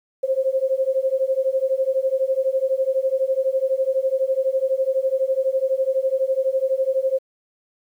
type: beating tone pair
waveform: sine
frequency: 523.3 / 535.3 Hz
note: C5 / C5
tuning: 0 / +39 cents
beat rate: 12 Hz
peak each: -21 dBFS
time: 0.23-7.19 s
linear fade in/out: 10 ms
effects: 9-bit